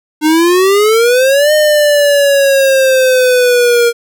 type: exponential two-way sweep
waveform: square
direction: up then down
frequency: 301.6 to 612 to 468.5 Hz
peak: -7 dBFS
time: 0.21-3.93 s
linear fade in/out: 50 ms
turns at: 1.53 s
effects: none